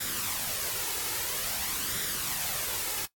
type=noise with flanger; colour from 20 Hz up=white; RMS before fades=-32 dBFS; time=0-3.06 s; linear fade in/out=10 ms; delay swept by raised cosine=0.55 to 2.35 ms; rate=0.5 Hz; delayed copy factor=+0.5; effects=noise-tail reverb RT60 0.1 s tail -17 dB re dry + AAC 64 kbps